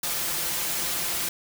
white noise with comb filter, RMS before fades -28 dBFS, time 0.03-1.29 s, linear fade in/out 5 ms, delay 5.8 ms, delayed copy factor +0.6, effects none

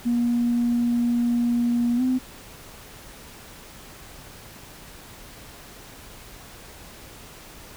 sine tone with pitch glide, 238.7 to 255.8 Hz, A#3 to C4, +41 to -39 cents, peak -18 dBFS, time 0.05-2.19 s, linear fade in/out 20 ms, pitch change +120 cents, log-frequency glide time 1.96-2.02 s, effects tanh soft clip ceiling -14 dBFS + pink hiss -44 dBFS RMS until 7.76 s

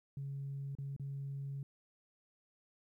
sine tone with dropouts, 138.59 Hz, C#3, in tune, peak -38 dBFS, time 0.17-1.63 s, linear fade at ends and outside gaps 2 ms, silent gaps 0.752-0.785 / 0.964-0.997 s, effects tanh soft clip ceiling -35 dBFS + 13-bit

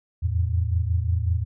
sine tone cluster, 82.9 / 88.4 / 110.2 Hz, E2 / F2 / A2, +10 / +22 / +3 cents, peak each -22 / -28 / -26 dBFS, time 0.22-1.45 s, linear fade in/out 20 ms, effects none

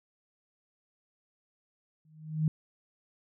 sine tone with exponential growth, 155.9 Hz, D#3, 4 cents sharp, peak -21 dBFS, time 2.05-2.48 s, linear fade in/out 2 ms, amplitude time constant 92 ms, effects none

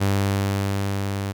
sawtooth tone with level ramp, 98.9 Hz, G2, 16 cents sharp, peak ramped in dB -14 to -21 dBFS, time 0-1.33 s, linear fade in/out 20 ms, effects none

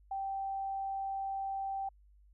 sine tone, 780 Hz, G5, 9 cents flat, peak -34 dBFS, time 0.11-1.89 s, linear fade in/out 5 ms, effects added 50 Hz sine -59 dBFS peak until 2.33 s

